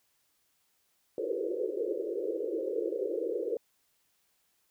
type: band-pass noise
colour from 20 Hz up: white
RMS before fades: -33 dBFS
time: 1.18-3.57 s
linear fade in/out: 2 ms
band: 330 to 530 Hz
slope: 96 dB/octave
effects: white hiss -73 dBFS RMS until 4.7 s